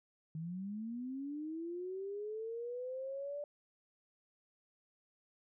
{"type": "linear sweep", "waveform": "sine", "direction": "up", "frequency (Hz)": [154.2, 587.3], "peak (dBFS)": -39, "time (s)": [0.35, 3.44], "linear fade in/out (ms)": 2, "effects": []}